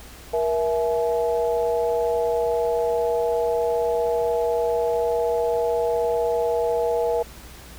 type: tone cluster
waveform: sine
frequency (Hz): 474.9 / 659 / 850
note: A#4 / E5 / G#5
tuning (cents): +32 / -1 / +40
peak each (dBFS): -21 / -25 / -29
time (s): 0.33-7.23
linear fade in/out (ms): 10
effects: added 60 Hz sine -44 dBFS peak until 7.78 s + pink hiss -44 dBFS RMS until 7.78 s